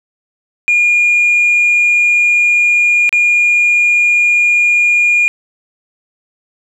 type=tone with dropouts; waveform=sine; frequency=2425 Hz; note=D#7; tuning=45 cents flat; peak=-6 dBFS; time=0.68-5.28 s; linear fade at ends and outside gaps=0 ms; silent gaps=3.092-3.127 s; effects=tanh soft clip ceiling -5 dBFS + 8-bit